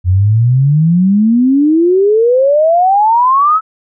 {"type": "exponential sweep", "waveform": "sine", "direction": "up", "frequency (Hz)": [87.31, 1318.5], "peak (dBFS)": -6, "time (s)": [0.04, 3.61], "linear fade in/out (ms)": 50, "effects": []}